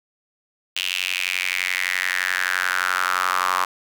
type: tone with high-pass filter sweep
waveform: sawtooth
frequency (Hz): 91.6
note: F#2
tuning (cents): -17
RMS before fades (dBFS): -23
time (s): 0.76-3.65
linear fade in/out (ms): 5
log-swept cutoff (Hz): 2900 to 1100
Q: 4.9
effects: none